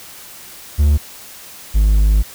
triangle tone pair in turn, 73.5 / 51.97 Hz, D2 / G#1, +2 / +2 cents, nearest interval tritone, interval 600 cents, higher first, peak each -7 dBFS, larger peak neither, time 0.78-0.98 / 1.74-2.23 s, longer second, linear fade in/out 20 ms, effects white hiss -37 dBFS RMS until 2.34 s

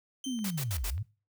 25% pulse tone with exponential decay, 3106 Hz, G7, 17 cents flat, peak -33 dBFS, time 0.24-0.89 s, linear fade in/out 2 ms, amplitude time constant 140 ms
sine linear two-way sweep, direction down then up, 273.3 to 41.2 to 116.5 Hz, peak -31 dBFS, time 0.26-1.03 s, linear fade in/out 10 ms, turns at 0.87 s
click train, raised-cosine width 0.3 ms, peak -37 dBFS, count 4, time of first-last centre 0.39-0.979 s, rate 5.09 Hz
white noise bursts, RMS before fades -37 dBFS, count 4, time 0.44-0.905 s, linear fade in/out 5 ms, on 66 ms, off 67 ms
effects noise-tail reverb RT60 0.3 s tail -18 dB re dry

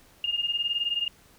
sine beating tone pair, 2815 / 2834 Hz, F7 / F7, +13 / +25 cents, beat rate 19 Hz, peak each -30 / -27 dBFS, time 0.24-1.08 s, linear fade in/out 2 ms, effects pink hiss -57 dBFS RMS until 1.38 s

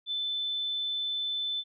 sine tone, 3520 Hz, A7, in tune, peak -29 dBFS, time 0.06-1.64 s, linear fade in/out 50 ms, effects none

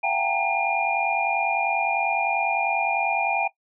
sine tone cluster, 675 / 758 / 808 / 921 / 2415 Hz, E5 / F#5 / G#5 / A#5 / D7, +41 / +42 / -48 / -21 / +48 cents, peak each -30 / -28 / -26 / -31 / -24 dBFS, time 0.03-3.48 s, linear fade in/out 10 ms, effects noise-tail reverb RT60 0.1 s tail -18 dB re dry

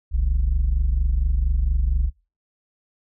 sine tone pair together, 41.12 / 65.41 Hz, E1 / C2, -4 / 0 cents, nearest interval minor sixth, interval 804 cents, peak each -18 dBFS, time 0.11-2.11 s, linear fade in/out 50 ms, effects noise-tail reverb RT60 0.3 s tail -23 dB re dry + tanh soft clip ceiling -14 dBFS

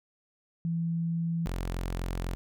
sine / sawtooth tone pair in turn, 166.9 / 44 Hz, E3 / F1, +22 / +14 cents, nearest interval octave + major seventh, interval 2308 cents, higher first, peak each -27 dBFS, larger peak neither, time 0.65-1.46 / 1.46-2.35 s, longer second, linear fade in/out 0 ms, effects none

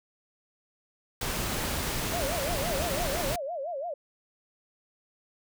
pink noise, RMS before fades -31 dBFS, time 1.21-3.36 s, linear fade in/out 5 ms
sine tone with vibrato, 617 Hz, D#5, 15 cents flat, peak -31 dBFS, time 2.13-3.94 s, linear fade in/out 5 ms, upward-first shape sine, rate 5.9 Hz, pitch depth 250 cents each way
effects none

